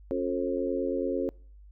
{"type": "harmonic tone with a mistuned harmonic", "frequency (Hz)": 89, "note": "F2", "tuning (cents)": 33, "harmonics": [3, 4, 5, 6], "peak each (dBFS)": [-32, -32, -32, -32], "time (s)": [0.11, 1.29], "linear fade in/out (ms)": 0, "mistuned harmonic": 3, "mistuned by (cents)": 42, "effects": ["noise-tail reverb RT60 0.5 s tail -26 dB re dry", "added 50 Hz sine -48 dBFS peak until 1.71 s"]}